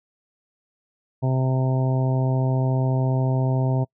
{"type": "harmonic tone", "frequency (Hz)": 130.6, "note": "C3", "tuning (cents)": -3, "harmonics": [1, 2, 3, 4, 5, 6, 7], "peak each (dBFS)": [-19, -29, -32, -35, -31, -38, -35], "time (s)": [1.22, 3.85], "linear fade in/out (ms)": 20, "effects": ["noise-tail reverb RT60 0.1 s tail -26 dB re dry"]}